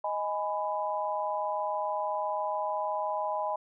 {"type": "chord", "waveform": "sine", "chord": "G# minor", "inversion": "second", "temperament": "just", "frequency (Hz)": [623, 830.6, 996.7], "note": ["D#5", "G#5", "B5"], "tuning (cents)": [2, 0, 16], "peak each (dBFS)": -33, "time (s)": [0.04, 3.56], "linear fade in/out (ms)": 5, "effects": []}